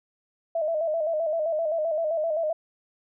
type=tone with vibrato; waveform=sine; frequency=639 Hz; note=D#5; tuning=46 cents sharp; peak=-23 dBFS; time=0.55-2.53 s; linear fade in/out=5 ms; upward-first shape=square; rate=7.7 Hz; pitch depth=69 cents each way; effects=none